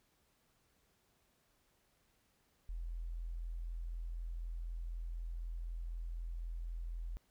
sine tone, 42 Hz, E1, 33 cents sharp, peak -39 dBFS, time 2.69-7.17 s, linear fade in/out 0 ms, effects pink hiss -75 dBFS RMS until 7.3 s

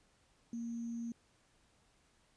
sine tone with sample-and-hold, 233.1 Hz, A#3, in tune, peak -38 dBFS, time 0.53-1.12 s, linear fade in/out 2 ms, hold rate 6300 Hz, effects pink hiss -71 dBFS RMS until 2.36 s + resampled to 22050 Hz

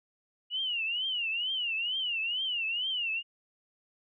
sine tone with vibrato, 2878 Hz, F#7, 49 cents flat, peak -29 dBFS, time 0.5-3.23 s, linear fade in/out 50 ms, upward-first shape triangle, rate 2.2 Hz, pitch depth 190 cents each way, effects none

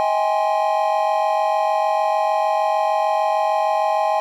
triangle chord, Ab major seventh, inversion second, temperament equal with one note detuned, 636.4 / 784 / 830.6 / 1046.5 Hz, Eb5 / G5 / Ab5 / C6, +39 / 0 / 0 / 0 cents, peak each -19 / -22 / -18 / -24 dBFS, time 0-4.2 s, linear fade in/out 0 ms, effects none

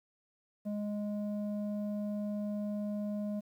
square tone with low-pass filter, 207.7 Hz, G#3, in tune, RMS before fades -36 dBFS, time 0.65-3.41 s, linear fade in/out 20 ms, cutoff 480 Hz, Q 9.8, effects 11-bit

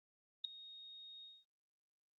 sine tone with ADSR envelope, 3729 Hz, A#7, in tune, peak -32 dBFS, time 0.44-1.45 s, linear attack 8 ms, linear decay 4 ms, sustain -20 dB, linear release 220 ms, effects Opus 32 kbps

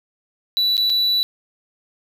triangle tone with dropouts, 3951 Hz, B7, in tune, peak -14 dBFS, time 0.57-1.23 s, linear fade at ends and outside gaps 0 ms, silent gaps 0.768-0.778 / 0.897-0.901 s, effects none

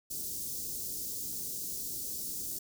white band-stop noise, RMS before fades -38 dBFS, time 0.1-2.59 s, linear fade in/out 10 ms, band 420 to 5100 Hz, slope 24 dB/octave, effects none

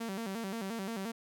sawtooth tone with vibrato, 210 Hz, G#3, 19 cents sharp, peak -32 dBFS, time 0-1.12 s, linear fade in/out 10 ms, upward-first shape square, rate 5.7 Hz, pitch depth 150 cents each way, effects none

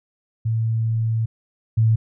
sine tone pair in turn, 112.7 / 111.6 Hz, A2 / A2, +42 / +25 cents, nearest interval unison, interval 17 cents, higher first, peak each -18 / -13 dBFS, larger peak second, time 0.45-1.26 / 1.77-1.96 s, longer first, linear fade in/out 10 ms, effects none

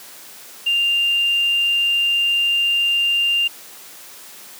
triangle tone with tanh clipping, 2794 Hz, F7, in tune, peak -15 dBFS, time 0.66-3.48 s, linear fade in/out 10 ms, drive 4 dB, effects white hiss -40 dBFS RMS until 4.59 s + high-pass 200 Hz 12 dB/octave

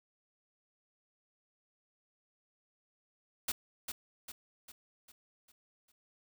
white noise with echo, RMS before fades -34 dBFS, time 3.48-3.52 s, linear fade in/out 5 ms, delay 400 ms, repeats 6, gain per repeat -6 dB, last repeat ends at 5.92 s, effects none

